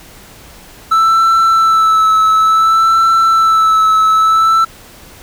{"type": "tone with vibrato", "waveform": "triangle", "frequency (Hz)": 1318.5, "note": "E6", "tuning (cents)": 0, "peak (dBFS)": -5, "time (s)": [0.91, 4.65], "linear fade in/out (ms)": 10, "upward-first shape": "sine", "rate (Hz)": 0.57, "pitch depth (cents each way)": 25, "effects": ["pink hiss -38 dBFS RMS until 5.22 s"]}